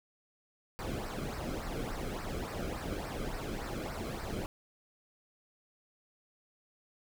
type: noise with flanger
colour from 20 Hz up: brown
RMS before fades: -38 dBFS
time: 0.79-4.46 s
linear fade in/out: 0 ms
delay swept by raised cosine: 0.29 to 1.12 ms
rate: 3.5 Hz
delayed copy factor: -0.7
effects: none